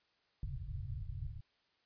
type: low-pass noise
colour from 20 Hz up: white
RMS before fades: -42 dBFS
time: 0.43-1.41 s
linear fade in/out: 2 ms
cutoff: 140 Hz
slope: 96 dB/octave
effects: white hiss -75 dBFS RMS until 1.85 s + resampled to 11025 Hz